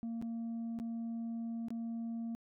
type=tone with dropouts; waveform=sine; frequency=230 Hz; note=A#3; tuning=23 cents flat; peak=-34 dBFS; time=0.03-2.35 s; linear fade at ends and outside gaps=0 ms; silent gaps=0.215-0.224 / 0.789-0.799 / 1.684-1.705 s; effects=tanh soft clip ceiling -36 dBFS